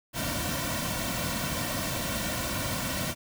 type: noise with comb filter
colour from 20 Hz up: pink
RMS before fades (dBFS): -31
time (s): 0.13-3.15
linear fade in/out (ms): 50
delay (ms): 2.4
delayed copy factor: -0.8
effects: none